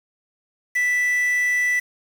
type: tone with quantisation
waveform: triangle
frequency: 1975.5 Hz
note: B6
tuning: in tune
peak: -16 dBFS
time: 0.75-1.8 s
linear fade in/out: 10 ms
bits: 6
effects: none